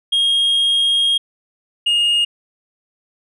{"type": "tone pair in turn", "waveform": "sine", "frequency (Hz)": [3252, 2848], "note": ["G#7", "F7"], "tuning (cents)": [-37, 33], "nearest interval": "major second", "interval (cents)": 230, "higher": "first", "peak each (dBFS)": -10, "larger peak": "neither", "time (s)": [[0.12, 1.18], [1.86, 2.25]], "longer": "first", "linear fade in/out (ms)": 10, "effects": ["tanh soft clip ceiling -12 dBFS"]}